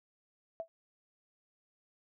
sine tone with exponential decay, 659.3 Hz, E5, in tune, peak -32 dBFS, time 0.6-0.68 s, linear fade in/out 0 ms, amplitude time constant 17 ms, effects none

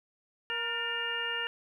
harmonic tone with a mistuned harmonic, 470 Hz, A#4, 14 cents sharp, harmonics 1 / 2 / 3 / 4 / 5 / 6, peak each -42 / -42 / -38 / -36 / -45 / -34 dBFS, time 0.5-1.47 s, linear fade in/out 0 ms, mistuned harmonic 4, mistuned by -71 cents, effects 11-bit

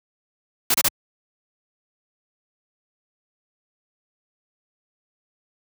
white noise bursts, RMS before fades -18 dBFS, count 3, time 0.7-0.885 s, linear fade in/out 5 ms, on 43 ms, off 28 ms, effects high-pass 80 Hz 12 dB/octave

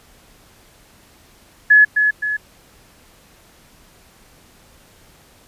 sine tone with echo, 1702 Hz, G#6, 42 cents sharp, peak -6 dBFS, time 1.7-1.85 s, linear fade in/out 10 ms, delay 260 ms, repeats 2, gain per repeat -6 dB, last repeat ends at 2.37 s, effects pink hiss -50 dBFS RMS until 5.47 s + resampled to 32000 Hz

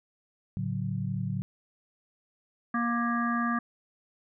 sine chord, F# minor, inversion first, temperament equal with one note detuned, 110 / 141.34 / 185 Hz, A2 / C#3 / F#3, 0 / +34 / 0 cents, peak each -33 dBFS, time 0.57-1.42 s, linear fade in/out 0 ms
harmonic tone, 236.1 Hz, A#3, 22 cents sharp, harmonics 1 / 3 / 5 / 7 / 8, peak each -28 / -38 / -30 / -34 / -42 dBFS, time 2.74-3.59 s, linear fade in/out 5 ms
effects none

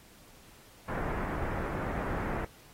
pink low-pass noise, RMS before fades -34 dBFS, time 0.88-2.45 s, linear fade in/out 5 ms, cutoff 1800 Hz, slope 24 dB/octave, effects pink hiss -57 dBFS RMS until 2.73 s + AAC 48 kbps

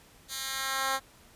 10% pulse tone with high-pass filter sweep, 267.7 Hz, C4, 40 cents sharp, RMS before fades -32 dBFS, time 0.28-1 s, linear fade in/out 50 ms, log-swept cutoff 4100 to 690 Hz, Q 0.78, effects pink hiss -57 dBFS RMS until 1.35 s + resampled to 32000 Hz

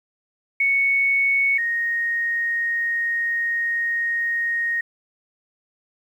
sine tone pair in turn, 2217 / 1864.3 Hz, C#7 / A#6, 0 / 0 cents, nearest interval minor third, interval 300 cents, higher first, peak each -16 / -20 dBFS, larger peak first, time 0.6-1.58 / 1.58-4.81 s, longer second, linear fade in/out 5 ms, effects 9-bit

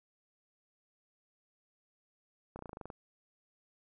slowing click train, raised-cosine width 1 ms, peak -30 dBFS, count 10, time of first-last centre 2.56-2.902 s, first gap 31 ms, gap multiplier 1.05, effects none

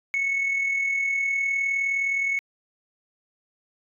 sine tone with amplitude modulation, 2205 Hz, C#7, 10 cents flat, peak -18 dBFS, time 0.14-2.39 s, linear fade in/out 0 ms, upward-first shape sine, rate 39.5 Hz, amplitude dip 50%, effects tanh soft clip ceiling -19 dBFS

